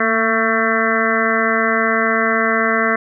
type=harmonic tone with a mistuned harmonic; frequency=223.7 Hz; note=A3; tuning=29 cents sharp; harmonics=1 / 2 / 3 / 5 / 6 / 7 / 8 / 9; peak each=-22 / -22 / -22 / -22 / -22 / -22 / -22 / -22 dBFS; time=0-2.96 s; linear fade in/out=5 ms; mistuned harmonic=1; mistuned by=+31 cents; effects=none